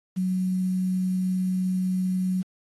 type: tone with quantisation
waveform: sine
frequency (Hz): 185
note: F#3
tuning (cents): 0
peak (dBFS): -22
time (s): 0.16-2.43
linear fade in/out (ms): 20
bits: 8
effects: AAC 32 kbps